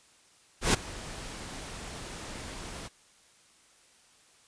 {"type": "noise with ADSR envelope", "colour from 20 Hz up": "pink", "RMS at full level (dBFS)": -21, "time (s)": [0.61, 2.89], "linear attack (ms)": 130, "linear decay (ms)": 10, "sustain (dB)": -20, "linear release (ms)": 27, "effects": ["white hiss -61 dBFS RMS until 4.47 s", "resampled to 22050 Hz"]}